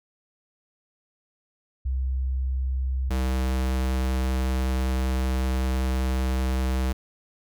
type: tone pair in turn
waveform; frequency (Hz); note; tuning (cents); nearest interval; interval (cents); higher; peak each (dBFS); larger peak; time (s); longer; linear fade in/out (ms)
sine / square; 65 / 64.66; C2 / C2; -11 / -20; unison; 9; first; -23; neither; 1.85-3.1 / 3.1-6.93; second; 10
effects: none

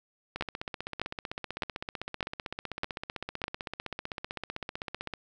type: two click trains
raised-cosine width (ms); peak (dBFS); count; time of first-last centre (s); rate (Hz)
0.3; -19 / -13; 76 / 6; 0.36-5.137 / 0.41-3.44; 15.7 / 1.65
effects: none

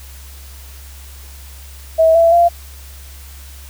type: tone with pitch steps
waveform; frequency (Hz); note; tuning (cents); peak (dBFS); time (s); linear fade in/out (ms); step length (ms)
sine; 647 / 667.5 / 688.6; E5 / E5 / F5; -32 / +22 / -25; -7; 1.98-2.49; 20; 170
effects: added 68 Hz sine -34 dBFS peak until 3.69 s + white hiss -41 dBFS RMS until 3.69 s

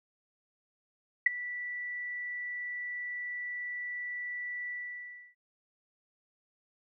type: tone with ADSR envelope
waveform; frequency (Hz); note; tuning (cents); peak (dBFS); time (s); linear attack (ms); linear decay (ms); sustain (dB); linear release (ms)
sine; 1963; B6; -11; -16; 1.26-5.35; 6; 13; -19; 650
effects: none

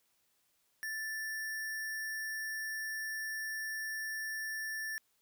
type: tone with sample-and-hold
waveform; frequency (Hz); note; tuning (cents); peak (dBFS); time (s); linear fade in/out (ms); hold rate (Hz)
sine; 1760; A6; 0; -36; 0.83-4.98; 0; 7350
effects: white hiss -75 dBFS RMS until 5.21 s

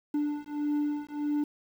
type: beating tone pair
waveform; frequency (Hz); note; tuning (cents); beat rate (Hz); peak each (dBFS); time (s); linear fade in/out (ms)
triangle; 293.7 / 295.3; D4 / D4; 0 / +10; 1.6; -29; 0.14-1.44; 5
effects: 9-bit

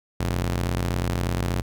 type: ring-modulated tone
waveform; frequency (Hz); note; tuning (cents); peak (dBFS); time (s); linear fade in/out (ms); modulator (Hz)
sawtooth; 88.4; F2; +22; -16; 0.2-1.62; 5; 25.9
effects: none

